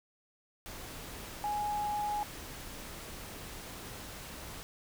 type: tone in noise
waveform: sine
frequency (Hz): 833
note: G#5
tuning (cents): +5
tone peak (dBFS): -31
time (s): 1.44-2.23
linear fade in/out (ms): 0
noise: pink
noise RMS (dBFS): -45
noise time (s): 0.66-4.63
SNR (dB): +11
effects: none